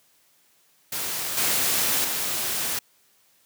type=noise with level steps; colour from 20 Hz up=white; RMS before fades=-29 / -23 / -27 dBFS; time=0.92-2.79 s; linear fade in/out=5 ms; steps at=1.37 / 2.04 s; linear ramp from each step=5 ms; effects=white hiss -62 dBFS RMS until 3.45 s + high-pass 100 Hz 12 dB/octave